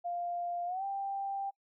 sine tone with pitch glide, 698.5 to 788.6 Hz, F5 to G5, 0 to +10 cents, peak -33 dBFS, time 0.04-1.51 s, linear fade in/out 20 ms, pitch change +210 cents, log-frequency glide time 0.66-0.84 s, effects noise-tail reverb RT60 0.1 s tail -25 dB re dry

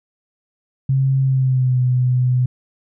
sine tone with pitch glide, 134.2 to 125.94 Hz, C3 to B2, +44 to +34 cents, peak -13 dBFS, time 0.89-2.46 s, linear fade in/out 5 ms, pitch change -110 cents, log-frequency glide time 1.21-1.8 s, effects none

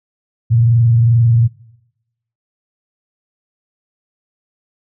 sine tone with frequency modulation, 116.8 Hz, A#2, 4 cents sharp, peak -8 dBFS, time 0.5-1.48 s, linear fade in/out 20 ms, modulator 22.5 Hz, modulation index 0.3, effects noise-tail reverb RT60 0.9 s tail -21 dB re dry

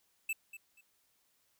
square tone with echo, 2637 Hz, E7, in tune, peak -33 dBFS, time 0.29-0.33 s, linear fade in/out 5 ms, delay 240 ms, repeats 2, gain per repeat -13 dB, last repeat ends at 0.81 s, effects white hiss -74 dBFS RMS until 1.59 s

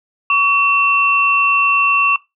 sine tone pair together, 1132 / 2700 Hz, C#6 / E7, +36 / +41 cents, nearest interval octave + minor third, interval 1505 cents, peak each -14 dBFS, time 0.3-2.16 s, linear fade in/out 2 ms, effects noise-tail reverb RT60 0.2 s tail -19 dB re dry

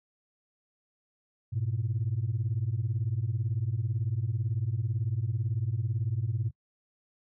sine beating tone pair, 102.8 / 120.8 Hz, G#2 / B2, -17 / -38 cents, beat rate 18 Hz, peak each -29 dBFS, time 1.52-6.51 s, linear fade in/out 20 ms, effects noise-tail reverb RT60 0.1 s tail -25 dB re dry + tanh soft clip ceiling -22 dBFS

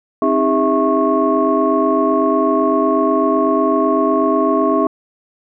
sine tone cluster, 265.5 / 313.5 / 403.1 / 655 / 1095 Hz, C4 / D#4 / G4 / E5 / C#6, +25 / +13 / +48 / -11 / -22 cents, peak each -18 dBFS, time 0.22-4.87 s, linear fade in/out 2 ms, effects tanh soft clip ceiling -2 dBFS

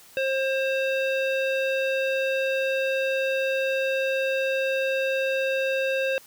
square tone with low-pass filter, 533 Hz, C5, 32 cents sharp, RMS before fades -25 dBFS, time 0.17-6.18 s, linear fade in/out 0 ms, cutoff 3000 Hz, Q 2.6, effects white hiss -51 dBFS RMS until 6.26 s + high-pass 60 Hz 12 dB/octave

